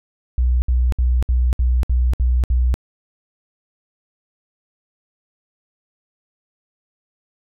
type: tone bursts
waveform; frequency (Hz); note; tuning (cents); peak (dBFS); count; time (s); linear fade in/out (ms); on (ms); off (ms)
sine; 61.74; B1; 0; -13; 8; 0.38-2.741; 0; 240; 63
effects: none